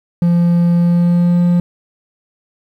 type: tone with pitch glide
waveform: triangle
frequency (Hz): 172.4 to 175.11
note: F3 to F3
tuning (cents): -22 to +5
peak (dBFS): -7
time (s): 0.22-1.6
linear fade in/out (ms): 2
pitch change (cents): +27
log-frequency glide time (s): 0.75-1.42
effects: 8-bit